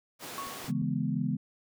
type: high-pass noise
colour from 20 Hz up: pink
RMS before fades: -42 dBFS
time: 0.19-0.72 s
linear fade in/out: 50 ms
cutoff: 250 Hz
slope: 12 dB/octave
type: tone with exponential decay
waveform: sine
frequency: 1108.7 Hz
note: C#6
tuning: in tune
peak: -33 dBFS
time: 0.38-0.84 s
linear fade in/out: 0 ms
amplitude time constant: 100 ms
type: click train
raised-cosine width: 3 ms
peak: -38 dBFS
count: 3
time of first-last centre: 0.47-0.819 s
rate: 5.73 Hz
type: chord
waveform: sine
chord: C# minor seventh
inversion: none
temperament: equal with one note detuned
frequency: 140.44 / 164.81 / 207.7 / 246.9 Hz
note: C#3 / E3 / G#3 / B3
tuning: +23 / 0 / 0 / 0 cents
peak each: -33 dBFS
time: 0.68-1.37 s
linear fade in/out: 10 ms
effects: none